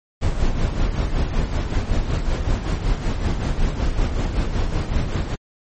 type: noise with tremolo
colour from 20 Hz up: brown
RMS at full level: -18 dBFS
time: 0.21-5.36 s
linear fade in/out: 20 ms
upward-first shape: sine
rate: 5.3 Hz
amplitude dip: 55%
effects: MP3 32 kbps